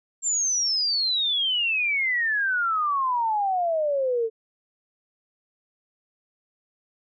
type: exponential sweep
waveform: sine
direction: down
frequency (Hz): 7450 to 440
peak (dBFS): -21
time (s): 0.22-4.3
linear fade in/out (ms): 50
effects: none